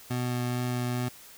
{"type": "tone with vibrato", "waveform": "25% pulse", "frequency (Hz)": 123.47, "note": "B2", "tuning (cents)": 0, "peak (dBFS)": -24, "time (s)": [0.1, 1.09], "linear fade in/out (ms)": 10, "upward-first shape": "sine", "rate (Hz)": 2.3, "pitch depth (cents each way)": 8, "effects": ["white hiss -50 dBFS RMS until 1.37 s"]}